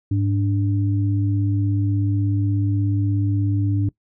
sine tone pair together, 102.85 / 292 Hz, G#2 / D4, -16 / -10 cents, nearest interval octave + tritone, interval 1806 cents, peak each -18 / -24 dBFS, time 0.11-3.89 s, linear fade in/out 5 ms, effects noise-tail reverb RT60 0.1 s tail -20 dB re dry

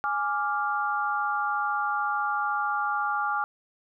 sine chord, D diminished, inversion second, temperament equal, 830.6 / 1174.7 / 1396.9 Hz, Ab5 / D6 / F6, 0 / 0 / 0 cents, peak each -29 dBFS, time 0.04-3.44 s, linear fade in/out 0 ms, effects none

